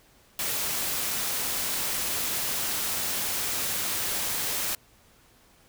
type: noise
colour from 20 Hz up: white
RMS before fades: -29 dBFS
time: 0.39-4.75 s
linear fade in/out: 2 ms
effects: pink hiss -59 dBFS RMS until 5.68 s